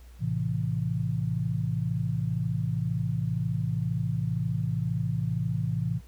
sine chord, A minor, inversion none, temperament just, 110 / 132 / 165 Hz, A2 / C3 / E3, 0 / +16 / +2 cents, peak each -30 dBFS, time 0.19-6.01 s, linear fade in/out 50 ms, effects added 60 Hz sine -46 dBFS peak until 6.07 s + pink hiss -60 dBFS RMS until 6.07 s

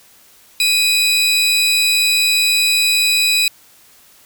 35% pulse tone pair together, 2489 / 3949 Hz, D#7 / B7, 0 / -1 cents, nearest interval minor sixth, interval 799 cents, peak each -13 dBFS, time 0.6-3.48 s, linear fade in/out 2 ms, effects white hiss -48 dBFS RMS until 4.25 s

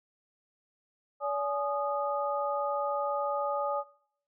sine tone cluster, 572 / 842 / 1234 Hz, D5 / G#5 / D#6, -46 / +24 / -15 cents, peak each -31 / -34 / -34 dBFS, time 1.2-3.84 s, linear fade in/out 50 ms, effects noise-tail reverb RT60 0.6 s tail -20 dB re dry

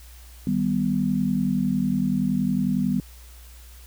sine chord, Eb augmented, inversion none, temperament equal, 155.56 / 196 / 246.9 Hz, Eb3 / G3 / B3, 0 / 0 / 0 cents, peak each -28 / -23 / -24 dBFS, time 0.47-3 s, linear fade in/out 2 ms, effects added 60 Hz sine -43 dBFS peak until 3.86 s + white hiss -51 dBFS RMS until 3.86 s

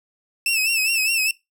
sawtooth tone with vibrato, 2637 Hz, E7, in tune, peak -15 dBFS, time 0.46-1.31 s, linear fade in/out 2 ms, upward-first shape sine, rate 4.9 Hz, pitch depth 76 cents each way, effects noise-tail reverb RT60 0.2 s tail -21 dB re dry

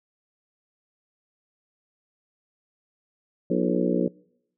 harmonic tone with a mistuned harmonic, 60.6 Hz, B1, 32 cents flat, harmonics 3 / 4 / 5 / 6 / 7 / 8 / 9, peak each -26 / -27 / -28 / -29 / -29 / -30 / -31 dBFS, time 3.5-4.08 s, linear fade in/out 5 ms, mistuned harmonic 6, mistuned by -77 cents, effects noise-tail reverb RT60 0.8 s tail -25 dB re dry

